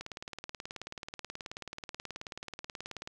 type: click train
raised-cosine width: 0.2 ms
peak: -23 dBFS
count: 58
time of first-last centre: 0.01-3.075 s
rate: 18.6 Hz
effects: none